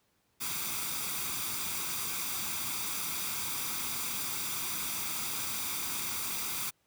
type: noise with comb filter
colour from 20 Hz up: white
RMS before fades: -35 dBFS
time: 0.4-6.71 s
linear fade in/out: 20 ms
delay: 0.84 ms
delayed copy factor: +0.6
effects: pink hiss -73 dBFS RMS until 6.86 s + high-pass 80 Hz 12 dB/octave